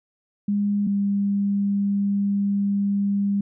sine tone pair in turn, 203.7 / 200.5 Hz, G#3 / G3, -33 / +39 cents, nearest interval unison, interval 28 cents, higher first, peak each -19 dBFS, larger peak neither, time 0.48-0.87 / 0.87-3.41 s, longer second, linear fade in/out 5 ms, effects none

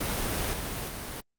pink noise with level steps, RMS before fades -30 / -34 / -37 dBFS, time 0-1.21 s, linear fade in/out 10 ms, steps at 0.53 / 0.88 s, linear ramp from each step 2 ms, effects Opus 32 kbps

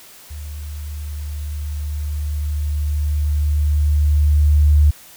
sine tone with level ramp, 74.2 Hz, D2, 18 cents sharp, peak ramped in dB -28 to -8 dBFS, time 0.3-4.91 s, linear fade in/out 10 ms, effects white hiss -43 dBFS RMS until 5.16 s

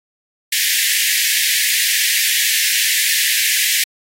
pink high-pass noise, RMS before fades -17 dBFS, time 0.52-3.84 s, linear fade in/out 5 ms, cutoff 1700 Hz, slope 96 dB/octave, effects AAC 48 kbps

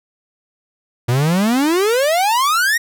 45% pulse exponential sweep, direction up, 116 to 1924 Hz, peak -13 dBFS, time 1.08-2.78 s, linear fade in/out 10 ms, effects none

